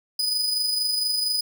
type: tone with amplitude modulation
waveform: 40% pulse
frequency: 4978 Hz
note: D#8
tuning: in tune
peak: -19 dBFS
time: 0.19-1.41 s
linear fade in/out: 5 ms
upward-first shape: sine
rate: 24.3 Hz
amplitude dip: 40%
effects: none